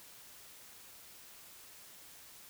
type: silence
effects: white hiss -55 dBFS RMS until 2.49 s